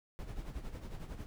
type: noise with tremolo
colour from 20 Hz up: brown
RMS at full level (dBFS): -41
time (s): 0.19-1.26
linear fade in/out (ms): 0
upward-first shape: sine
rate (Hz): 11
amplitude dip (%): 60
effects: none